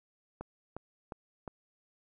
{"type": "click train", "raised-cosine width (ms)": 1, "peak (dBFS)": -26, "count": 4, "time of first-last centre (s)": [0.41, 1.478], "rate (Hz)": 2.81, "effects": []}